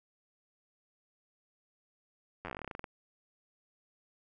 slowing click train, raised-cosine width 0.5 ms, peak -25 dBFS, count 17, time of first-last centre 2.45-2.842 s, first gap 10 ms, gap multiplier 1.11, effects none

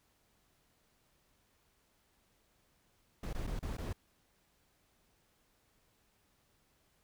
brown noise with dropouts, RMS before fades -38 dBFS, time 3.23-3.93 s, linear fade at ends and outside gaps 5 ms, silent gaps 3.331-3.347 / 3.469-3.473 / 3.592-3.627 / 3.77-3.781 s, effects pink hiss -73 dBFS RMS until 7.03 s

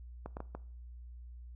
clicks, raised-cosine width 1 ms, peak -27 dBFS, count 4, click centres 0.26 / 0.369 / 0.404 / 0.55 s, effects noise-tail reverb RT60 0.5 s tail -20 dB re dry + added 60 Hz sine -46 dBFS peak until 1.55 s

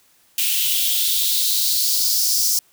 blue noise with high-pass filter sweep, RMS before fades -19 dBFS, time 0.38-2.59 s, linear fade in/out 2 ms, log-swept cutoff 2800 to 5500 Hz, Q 3.9, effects white hiss -57 dBFS RMS until 2.72 s

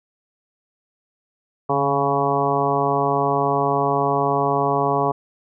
harmonic tone with a mistuned harmonic, 140 Hz, C#3, 18 cents sharp, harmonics 1 / 2 / 3 / 4 / 5 / 6 / 7 / 8, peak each -27 / -28 / -23 / -28 / -23 / -26 / -25 / -25 dBFS, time 1.69-5.12 s, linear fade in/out 10 ms, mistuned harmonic 1, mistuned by +43 cents, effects none

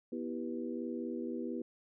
harmonic tone with a mistuned harmonic, 81.6 Hz, E2, 17 cents flat, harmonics 3 / 4 / 5 / 6, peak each -39 / -41 / -43 / -45 dBFS, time 0.12-1.62 s, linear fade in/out 5 ms, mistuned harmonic 5, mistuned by -75 cents, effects none

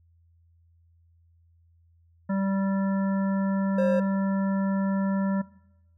harmonic tone, 194.6 Hz, G3, 12 cents flat, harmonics 1 / 3 / 5 / 7 / 9, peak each -24 / -34 / -38 / -41 / -43 dBFS, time 2.29-5.42 s, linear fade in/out 10 ms
triangle tone, 534 Hz, C5, 35 cents sharp, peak -20 dBFS, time 3.78-4 s, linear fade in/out 5 ms
effects noise-tail reverb RT60 0.9 s tail -20 dB re dry + added 84 Hz sine -58 dBFS peak until 5.97 s

